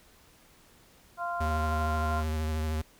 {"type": "harmonic tone", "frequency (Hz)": 346.9, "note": "F4", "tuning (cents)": -12, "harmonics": [2, 3, 4], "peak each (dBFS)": [-33, -35, -36], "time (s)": [1.17, 2.24], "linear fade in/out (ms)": 50}
{"type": "tone with vibrato", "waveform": "square", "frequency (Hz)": 78.2, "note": "D#2", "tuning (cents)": 9, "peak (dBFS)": -29, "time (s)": [1.4, 2.82], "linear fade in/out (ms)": 10, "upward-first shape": "triangle", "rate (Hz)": 13, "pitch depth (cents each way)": 34}
{"effects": ["pink hiss -59 dBFS RMS until 2.99 s"]}